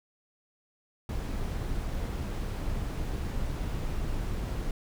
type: noise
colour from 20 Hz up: brown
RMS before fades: -32 dBFS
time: 1.09-4.71 s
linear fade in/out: 2 ms
effects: none